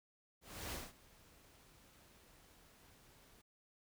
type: noise with ADSR envelope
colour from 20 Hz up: pink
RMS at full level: -43 dBFS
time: 0.41-3.42 s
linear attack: 310 ms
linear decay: 200 ms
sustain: -22 dB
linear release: 13 ms
effects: none